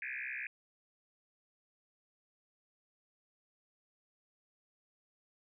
sine tone with frequency modulation, 2067 Hz, C7, 22 cents flat, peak -38 dBFS, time 0.02-0.47 s, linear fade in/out 2 ms, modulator 64.7 Hz, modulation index 6.9, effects none

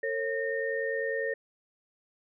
sine tone cluster, 452 / 542 / 1835 Hz, A4 / C#5 / A#6, +47 / -39 / -28 cents, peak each -32 / -33 / -33 dBFS, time 0.03-1.34 s, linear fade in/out 5 ms, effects none

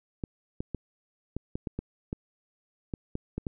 clicks, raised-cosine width 3 ms, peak -19 dBFS, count 12, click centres 0.238 / 0.605 / 0.747 / 1.366 / 1.555 / 1.672 / 1.79 / 2.129 / 2.938 / 3.154 / 3.38 / 3.468 s, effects none

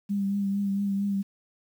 sine tone with vibrato, 199.1 Hz, G3, 27 cents sharp, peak -24 dBFS, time 0.09-1.23 s, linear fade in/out 20 ms, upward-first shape triangle, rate 4.4 Hz, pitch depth 31 cents each way, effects 9-bit

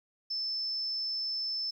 sine tone, 5274 Hz, E8, in tune, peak -31 dBFS, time 0.3-1.71 s, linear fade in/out 10 ms, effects 11-bit

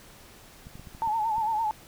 clicks, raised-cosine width 5 ms, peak -32 dBFS, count 7, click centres 0.669 / 0.755 / 0.796 / 0.872 / 0.949 / 1.075 / 1.382 s
sine tone with vibrato, 880 Hz, A5, in tune, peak -24 dBFS, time 1.02-1.71 s, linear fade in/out 0 ms, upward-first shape sine, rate 8.8 Hz, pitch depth 76 cents each way
effects pink hiss -51 dBFS RMS until 1.87 s

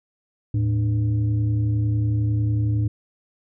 sine tone with frequency modulation, 110 Hz, A2, in tune, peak -18 dBFS, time 0.54-2.88 s, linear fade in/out 5 ms, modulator 189 Hz, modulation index 0.5, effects none

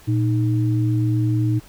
sine tone pair together, 116.54 / 309.5 Hz, A#2 / D#4, 0 / -9 cents, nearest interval octave + perfect fourth, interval 1691 cents, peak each -17 / -23 dBFS, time 0.07-1.6 s, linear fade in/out 20 ms, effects pink hiss -48 dBFS RMS until 1.68 s

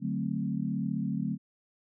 sine chord, D dominant seventh, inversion none, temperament equal, 146.83 / 185 / 220 / 261.6 Hz, D3 / F#3 / A3 / C4, 0 / 0 / 0 / 0 cents, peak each -35 / -33 / -33 / -36 dBFS, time 0-1.38 s, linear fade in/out 50 ms, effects none

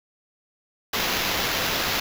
blue noise with sample-and-hold, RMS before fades -25 dBFS, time 0.93-2 s, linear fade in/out 5 ms, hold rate 8820 Hz, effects none

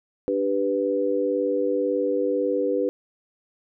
sine chord, G major, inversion second, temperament equal, 293.7 / 392 / 493.9 Hz, D4 / G4 / B4, 0 / 0 / 0 cents, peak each -27 / -26 / -23 dBFS, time 0.28-2.89 s, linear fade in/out 0 ms, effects none

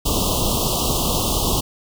pink band-stop noise, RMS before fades -20 dBFS, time 0.05-1.61 s, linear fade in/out 10 ms, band 1200 to 2800 Hz, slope 96 dB/octave, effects none

